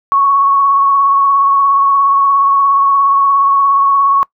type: tone with vibrato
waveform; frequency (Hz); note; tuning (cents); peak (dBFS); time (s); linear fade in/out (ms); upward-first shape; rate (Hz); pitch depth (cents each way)
sine; 1108.7; C#6; 0; -7; 0.12-4.23; 0; sine; 17; 21
effects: noise-tail reverb RT60 0.1 s tail -23 dB re dry